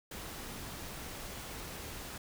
sine tone in noise, 233.4 Hz, A#3, 2 cents sharp, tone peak -53 dBFS, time 0.42-0.74 s, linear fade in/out 5 ms, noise pink, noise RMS -44 dBFS, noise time 0.11-2.18 s, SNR -12 dB, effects none

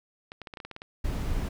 clicks, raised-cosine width 0.3 ms, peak -24 dBFS, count 10, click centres 0.319 / 0.417 / 0.472 / 0.538 / 0.572 / 0.602 / 0.65 / 0.713 / 0.764 / 0.819 s
brown noise, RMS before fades -29 dBFS, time 1.04-1.49 s, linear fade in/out 10 ms
effects none

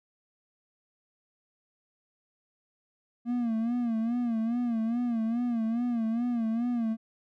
triangle tone with vibrato, 233.1 Hz, A#3, in tune, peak -24 dBFS, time 3.25-6.97 s, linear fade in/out 50 ms, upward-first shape sine, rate 2.4 Hz, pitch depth 88 cents each way, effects none

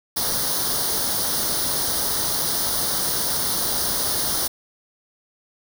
white noise with comb filter, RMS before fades -23 dBFS, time 0.16-4.48 s, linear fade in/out 10 ms, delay 0.2 ms, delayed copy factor +0.8, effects none

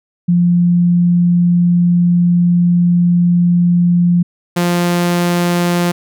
sine / sawtooth tone pair in turn, 174.7 / 174.7 Hz, F3 / F3, +1 / +1 cents, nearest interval unison, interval 0 cents, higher neither, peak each -8 dBFS, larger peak neither, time 0.28-4.23 / 4.56-5.92 s, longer first, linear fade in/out 10 ms, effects none

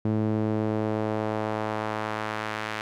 sawtooth tone with band-pass filter sweep, 108.2 Hz, A2, 29 cents flat, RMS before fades -28 dBFS, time 0.05-2.81 s, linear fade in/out 0 ms, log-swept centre 250 to 1900 Hz, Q 0.96, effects none

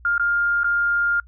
sine tone with dropouts, 1406 Hz, F6, 11 cents sharp, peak -17 dBFS, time 0.05-1.2 s, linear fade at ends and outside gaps 2 ms, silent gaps 0.18-0.196 / 0.634-0.643 s, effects noise-tail reverb RT60 0.1 s tail -26 dB re dry + added 60 Hz sine -44 dBFS peak until 1.27 s

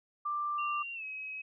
sine tone, 1182 Hz, D6, 11 cents sharp, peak -31 dBFS, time 0.25-0.83 s, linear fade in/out 10 ms
sine tone with pitch glide, 2764 to 2549 Hz, F7 to D#7, -19 to +41 cents, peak -38 dBFS, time 0.58-1.42 s, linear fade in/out 10 ms, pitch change -140 cents, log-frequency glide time 0.94-1.04 s
effects none

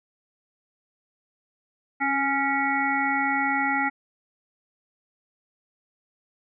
harmonic tone with a mistuned harmonic, 277.2 Hz, C#4, in tune, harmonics 1 / 3 / 5 / 7 / 8, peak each -29 / -26 / -29 / -27 / -30 dBFS, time 2-3.9 s, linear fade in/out 20 ms, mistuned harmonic 1, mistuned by -23 cents, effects none

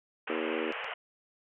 white band-pass noise, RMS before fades -38 dBFS, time 0.27-0.94 s, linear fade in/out 5 ms, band 430 to 3000 Hz, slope 96 dB/octave
harmonic tone, 79.6 Hz, D#2, 40 cents sharp, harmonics 3 / 4 / 5 / 6 / 7, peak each -41 / -36 / -36 / -37 / -40 dBFS, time 0.29-0.72 s, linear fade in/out 10 ms
clicks, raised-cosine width 0.2 ms, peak -30 dBFS, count 2, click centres 0.724 / 0.844 s
effects none

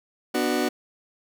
30% pulse chord, B minor, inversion none, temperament just, 246.9 / 296.3 / 370.4 Hz, B3 / D4 / F#4, 0 / +15 / +2 cents, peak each -24 dBFS, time 0.34-0.69 s, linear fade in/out 10 ms, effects none

